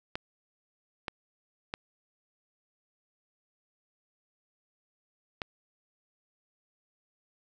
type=clicks; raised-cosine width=0.3 ms; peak=-17 dBFS; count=4; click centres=0.155 / 1.082 / 1.739 / 5.418 s; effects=none